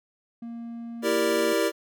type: tone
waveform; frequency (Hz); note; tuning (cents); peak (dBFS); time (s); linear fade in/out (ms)
triangle; 233.1; A#3; 0; -32; 0.42-1.53; 5
type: chord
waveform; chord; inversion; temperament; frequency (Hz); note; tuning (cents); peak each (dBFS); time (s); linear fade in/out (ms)
square; E half-diminished seventh; none; equal; 329.6 / 392 / 466.2 / 587.3; E4 / G4 / Bb4 / D5; 0 / 0 / 0 / 0; -28; 1.02-1.72; 50
effects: none